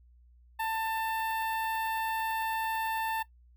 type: tone with notch filter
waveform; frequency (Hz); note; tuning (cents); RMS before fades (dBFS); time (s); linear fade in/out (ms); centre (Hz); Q
sawtooth; 891; A5; +22; -32; 0.59-3.23; 10; 6300; 0.51
effects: noise-tail reverb RT60 0.1 s tail -18 dB re dry + added 60 Hz sine -56 dBFS peak until 3.56 s